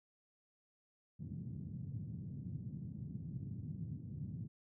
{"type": "band-pass noise", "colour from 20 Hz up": "white", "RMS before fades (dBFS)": -45, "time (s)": [1.19, 4.48], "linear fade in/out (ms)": 20, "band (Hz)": [100, 170], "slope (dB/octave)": 24, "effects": []}